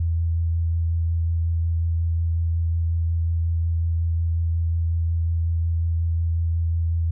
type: tone with vibrato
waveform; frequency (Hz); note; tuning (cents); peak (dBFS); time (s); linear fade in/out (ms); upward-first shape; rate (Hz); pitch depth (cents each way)
sine; 83.1; E2; +15; -19; 0-7.11; 5; sine; 5.5; 12
effects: none